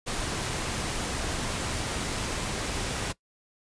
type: noise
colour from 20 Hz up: pink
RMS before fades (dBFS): -31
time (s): 0.06-3.13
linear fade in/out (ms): 20
effects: noise-tail reverb RT60 0.1 s tail -20 dB re dry + resampled to 22050 Hz